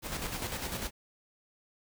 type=noise with tremolo; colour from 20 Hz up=pink; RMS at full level=-35 dBFS; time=0.02-0.91 s; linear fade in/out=50 ms; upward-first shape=square; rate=10 Hz; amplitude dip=45%; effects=none